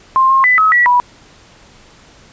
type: tone with pitch steps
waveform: sine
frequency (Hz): 1055 / 1069 / 1998 / 1281 / 1940 / 979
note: C6 / C6 / B6 / E6 / B6 / B5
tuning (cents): +14 / +37 / +20 / -50 / -31 / -15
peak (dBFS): -7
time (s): 0.16-1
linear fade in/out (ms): 0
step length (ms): 140
effects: pink hiss -44 dBFS RMS until 2.32 s + resampled to 16000 Hz

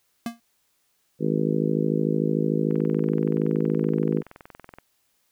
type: tone with exponential decay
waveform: square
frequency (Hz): 233.1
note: A#3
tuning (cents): 0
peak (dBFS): -24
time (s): 0.26-0.4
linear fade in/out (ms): 2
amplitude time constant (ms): 29
type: harmonic tone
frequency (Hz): 53.4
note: G#1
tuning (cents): +49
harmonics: 3 / 4 / 5 / 6 / 7 / 8 / 9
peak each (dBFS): -26 / -27 / -28 / -29 / -29 / -30 / -31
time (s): 1.19-4.23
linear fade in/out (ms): 50
type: click train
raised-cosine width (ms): 0.5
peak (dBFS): -27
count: 45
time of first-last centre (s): 2.71-4.785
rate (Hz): 21.2
effects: white hiss -69 dBFS RMS until 5.31 s

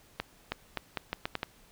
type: accelerating click train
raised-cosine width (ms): 0.3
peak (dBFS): -15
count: 8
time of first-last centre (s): 0.2-1.431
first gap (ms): 320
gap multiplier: 0.79
effects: pink hiss -60 dBFS RMS until 1.71 s

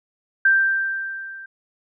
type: tone with level ramp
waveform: sine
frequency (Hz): 1572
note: G6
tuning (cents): +4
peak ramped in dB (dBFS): -11 to -35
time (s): 0.45-1.46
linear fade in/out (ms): 5
effects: none

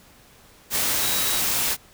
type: tone in noise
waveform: sine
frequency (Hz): 3860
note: B7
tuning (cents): -40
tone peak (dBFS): -31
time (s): 0.99-1.43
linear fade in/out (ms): 50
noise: white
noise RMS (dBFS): -23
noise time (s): 0.7-1.77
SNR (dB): -11
effects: pink hiss -52 dBFS RMS until 1.93 s

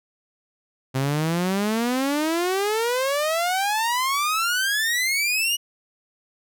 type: exponential sweep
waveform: sawtooth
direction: up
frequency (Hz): 129.4 to 2924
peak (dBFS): -17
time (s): 0.94-5.57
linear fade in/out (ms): 20
effects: none

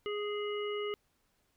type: harmonic tone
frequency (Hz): 415.3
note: G#4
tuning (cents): 0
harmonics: 1 / 3 / 5 / 7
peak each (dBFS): -34 / -43 / -45 / -44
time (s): 0.06-0.94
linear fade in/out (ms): 0
effects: pink hiss -75 dBFS RMS until 1.56 s

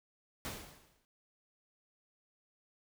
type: noise with exponential decay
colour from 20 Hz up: pink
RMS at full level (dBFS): -39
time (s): 0.45-1.05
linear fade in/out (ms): 0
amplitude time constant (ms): 130
effects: none

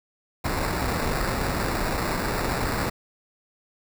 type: noise with sample-and-hold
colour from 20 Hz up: pink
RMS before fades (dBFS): -26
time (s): 0.44-2.9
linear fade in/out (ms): 10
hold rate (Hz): 3150
effects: none

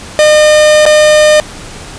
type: tone with dropouts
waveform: 45% pulse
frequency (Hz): 608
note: D#5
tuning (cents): -40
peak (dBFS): -3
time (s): 0.19-1.4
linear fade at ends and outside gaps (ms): 0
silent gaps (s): 0.854-0.863
effects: pink hiss -28 dBFS RMS until 1.98 s + resampled to 22050 Hz

